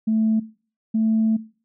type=tone pair in turn; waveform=sine; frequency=220 / 221.1 Hz; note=A3 / A3; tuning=0 / +9 cents; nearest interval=unison; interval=9 cents; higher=second; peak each=-16 dBFS; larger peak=neither; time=0.07-0.4 / 0.94-1.37 s; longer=second; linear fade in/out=10 ms; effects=noise-tail reverb RT60 0.4 s tail -19 dB re dry + tanh soft clip ceiling -12 dBFS